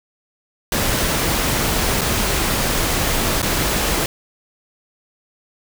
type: noise with dropouts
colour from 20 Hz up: pink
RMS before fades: -19 dBFS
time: 0.72-4.06 s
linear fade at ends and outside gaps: 2 ms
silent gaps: 2.011-2.015 / 3.419-3.427 s
effects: none